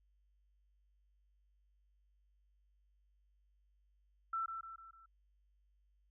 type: tone with echo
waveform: sine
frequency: 1336 Hz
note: E6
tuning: 23 cents sharp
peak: -35 dBFS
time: 4.33-4.46 s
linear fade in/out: 5 ms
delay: 150 ms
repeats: 4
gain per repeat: -6 dB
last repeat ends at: 5.06 s
effects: added 50 Hz sine -70 dBFS peak until 6.1 s